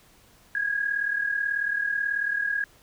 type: tone pair together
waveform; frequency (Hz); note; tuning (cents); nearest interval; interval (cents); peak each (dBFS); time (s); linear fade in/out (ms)
sine; 1639 / 1677.3; G#6 / G#6; -23 / +17; unison; 40; -25 / -30; 0.55-2.64; 2
effects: pink hiss -57 dBFS RMS until 2.82 s